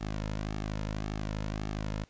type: tone with flanger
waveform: sawtooth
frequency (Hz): 52.3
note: G#1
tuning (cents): +13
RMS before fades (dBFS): -35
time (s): 0-2.05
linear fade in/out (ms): 20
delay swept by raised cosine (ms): 2 to 2.61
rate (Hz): 1.8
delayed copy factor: -0.65
effects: pink hiss -64 dBFS RMS until 2.09 s + resampled to 16000 Hz